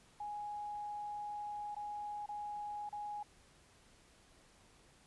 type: tone with dropouts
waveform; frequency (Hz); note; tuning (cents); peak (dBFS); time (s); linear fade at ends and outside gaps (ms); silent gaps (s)
sine; 830.6; G#5; 0; -40; 0.2-3.23; 5; 1.748-1.764 / 2.261-2.288 / 2.892-2.926
effects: pink hiss -65 dBFS RMS until 5.06 s + resampled to 24000 Hz